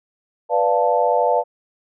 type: chord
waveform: sine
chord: B half-diminished seventh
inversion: none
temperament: equal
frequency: 493.9 / 587.3 / 698.5 / 880 Hz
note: B4 / D5 / F5 / A5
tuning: 0 / 0 / 0 / 0 cents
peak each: -20 dBFS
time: 0.49-1.44 s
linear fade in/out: 50 ms
effects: none